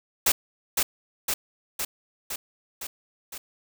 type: noise with echo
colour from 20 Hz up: white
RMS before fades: -20 dBFS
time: 0.26-0.32 s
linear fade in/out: 5 ms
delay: 510 ms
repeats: 6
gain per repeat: -3 dB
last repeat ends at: 3.38 s
effects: none